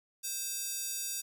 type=tone with high-pass filter; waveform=square; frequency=523.3 Hz; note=C5; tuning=in tune; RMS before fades=-37 dBFS; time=0.23-1.22 s; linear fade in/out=20 ms; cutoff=6600 Hz; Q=1.2; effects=11-bit